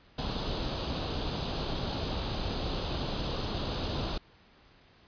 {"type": "noise with comb filter", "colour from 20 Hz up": "pink", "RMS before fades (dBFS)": -33, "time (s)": [0.18, 4.18], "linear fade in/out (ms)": 5, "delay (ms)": 0.25, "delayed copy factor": 0.65, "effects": ["pink hiss -60 dBFS RMS until 5.07 s", "resampled to 11025 Hz"]}